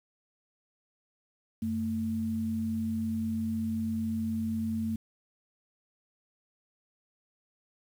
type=tone pair together; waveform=sine; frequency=93.76 / 223 Hz; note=F#2 / A3; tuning=+23 / +23 cents; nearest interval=octave + minor third; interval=1500 cents; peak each=-37 / -29 dBFS; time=1.62-4.96 s; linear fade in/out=5 ms; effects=9-bit